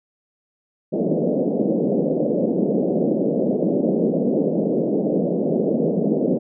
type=band-pass noise; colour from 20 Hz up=pink; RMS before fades=-20 dBFS; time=0.92-6.39 s; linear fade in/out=20 ms; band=170 to 590 Hz; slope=48 dB/octave; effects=none